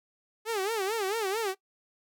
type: tone with vibrato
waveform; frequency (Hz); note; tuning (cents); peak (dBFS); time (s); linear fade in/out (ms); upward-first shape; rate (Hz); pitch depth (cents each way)
sawtooth; 416.4; G#4; +5; -24; 0.45-1.55; 50; sine; 4.5; 180
effects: noise-tail reverb RT60 0.1 s tail -20 dB re dry